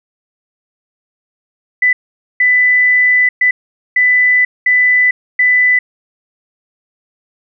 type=tone bursts at uneven times; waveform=sine; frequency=1994 Hz; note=B6; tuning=16 cents sharp; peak=-7 dBFS; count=6; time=1.82-1.93 / 2.4-3.29 / 3.41-3.51 / 3.96-4.45 / 4.66-5.11 / 5.39-5.79 s; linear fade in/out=5 ms; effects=none